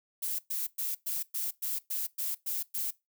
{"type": "noise bursts", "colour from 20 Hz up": "violet", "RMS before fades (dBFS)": -33, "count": 10, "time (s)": [0.22, 2.91], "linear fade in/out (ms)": 10, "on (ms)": 170, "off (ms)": 110, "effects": ["noise-tail reverb RT60 0.2 s tail -20 dB re dry"]}